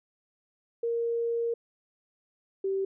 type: tone pair in turn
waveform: sine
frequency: 466.2 / 387.4 Hz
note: A#4 / G4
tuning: 0 / -20 cents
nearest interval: minor third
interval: 320 cents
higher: first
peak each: -26 dBFS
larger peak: neither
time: 0.83-1.54 / 2.64-2.85 s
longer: first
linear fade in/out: 5 ms
effects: none